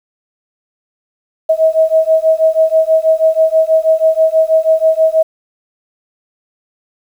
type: beating tone pair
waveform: sine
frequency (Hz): 637 / 643.2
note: D#5 / E5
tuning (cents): +41 / -43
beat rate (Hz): 6.2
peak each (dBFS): -11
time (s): 1.49-5.23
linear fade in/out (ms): 10
effects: 7-bit